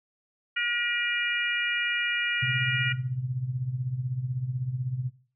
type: harmonic tone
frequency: 478.2 Hz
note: A#4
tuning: 44 cents sharp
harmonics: 3 / 4 / 5 / 6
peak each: -29 / -30 / -31 / -32 dBFS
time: 0.56-2.93 s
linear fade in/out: 10 ms
type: tone with tremolo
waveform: sine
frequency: 127.4 Hz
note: C3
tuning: 46 cents flat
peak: -24 dBFS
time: 2.42-5.1 s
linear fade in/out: 10 ms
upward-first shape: triangle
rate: 16 Hz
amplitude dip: 85%
effects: noise-tail reverb RT60 0.4 s tail -17 dB re dry